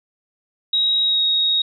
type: tone with pitch glide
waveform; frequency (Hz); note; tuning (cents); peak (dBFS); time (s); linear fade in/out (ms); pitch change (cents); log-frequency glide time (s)
sine; 3811 to 3767; A#7 to A#7; +38 to +17; -15; 0.73-1.62; 5; -21; 1.02-1.22
effects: none